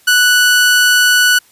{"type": "tone", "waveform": "sawtooth", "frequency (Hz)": 1480, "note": "F#6", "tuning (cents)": 0, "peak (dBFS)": -4, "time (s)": [0.07, 1.39], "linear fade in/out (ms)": 10, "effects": ["white hiss -49 dBFS RMS until 1.51 s", "resampled to 32000 Hz"]}